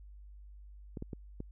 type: clicks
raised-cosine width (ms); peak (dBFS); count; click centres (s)
3; -27; 4; 0.972 / 1.024 / 1.132 / 1.404
effects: added 50 Hz sine -49 dBFS peak until 1.51 s